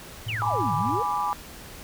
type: tone with tremolo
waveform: sine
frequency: 110 Hz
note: A2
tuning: in tune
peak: -27 dBFS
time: 0.26-1 s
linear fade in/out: 10 ms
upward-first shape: sine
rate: 15 Hz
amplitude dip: 65%
type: exponential two-way sweep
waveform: sine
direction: down then up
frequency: 3188 to 138.59 to 510 Hz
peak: -28 dBFS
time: 0.28-1.03 s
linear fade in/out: 10 ms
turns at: 0.75 s
type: chord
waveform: sine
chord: G# diminished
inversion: none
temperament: equal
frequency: 830.6 / 987.8 / 1174.7 Hz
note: G#5 / B5 / D6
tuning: 0 / 0 / 0 cents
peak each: -28 dBFS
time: 0.42-1.33 s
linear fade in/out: 0 ms
effects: pink hiss -43 dBFS RMS until 1.83 s